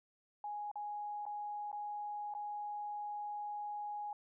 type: tone with dropouts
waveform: sine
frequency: 830.6 Hz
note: G#5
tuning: in tune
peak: -39 dBFS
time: 0.44-4.13 s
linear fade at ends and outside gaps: 2 ms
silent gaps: 0.715-0.756 / 1.254-1.264 / 1.716-1.728 / 2.339-2.349 s
effects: none